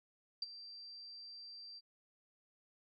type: tone with ADSR envelope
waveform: sine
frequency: 4699 Hz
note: D8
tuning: in tune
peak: -34 dBFS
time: 0.42-1.81 s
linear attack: 4 ms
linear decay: 25 ms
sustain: -15 dB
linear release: 35 ms
effects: none